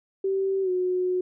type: tone with pitch glide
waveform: sine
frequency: 386.7 to 365 Hz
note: G4 to F#4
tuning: -24 to -24 cents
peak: -22 dBFS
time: 0.24-1.21 s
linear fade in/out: 5 ms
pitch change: -100 cents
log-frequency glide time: 0.62-0.7 s
effects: none